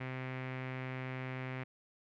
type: tone with low-pass filter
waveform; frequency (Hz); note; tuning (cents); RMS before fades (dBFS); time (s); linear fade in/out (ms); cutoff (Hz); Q
sawtooth; 129.5; C3; -17; -41; 0-1.64; 10; 2200; 3.4
effects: none